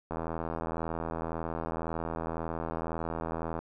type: click train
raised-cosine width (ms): 1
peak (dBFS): -20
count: 286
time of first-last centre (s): 0.11-3.59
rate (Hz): 81.9
effects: none